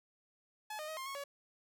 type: tone with pitch steps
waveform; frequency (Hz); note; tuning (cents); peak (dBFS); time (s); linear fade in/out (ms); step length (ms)
sawtooth; 855 / 613 / 630 / 1059 / 1096 / 564; A5 / D#5 / D#5 / C6 / C#6 / C#5; -50 / -26 / +21 / +21 / -20 / +30; -37; 0.7-1.24; 5; 90
effects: none